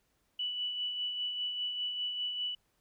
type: tone with tremolo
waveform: sine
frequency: 2962 Hz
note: F#7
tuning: 1 cent sharp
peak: -31 dBFS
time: 0.39-2.55 s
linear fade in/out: 5 ms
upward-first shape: sine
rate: 5 Hz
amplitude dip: 40%
effects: pink hiss -75 dBFS RMS until 2.8 s